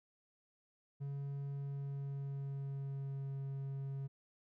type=tone with pitch glide; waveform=triangle; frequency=140 to 136.96 Hz; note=C#3 to C#3; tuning=+18 to -20 cents; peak=-37 dBFS; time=1-4.08 s; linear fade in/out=20 ms; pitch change=-38 cents; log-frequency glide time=1.53-3.37 s; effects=none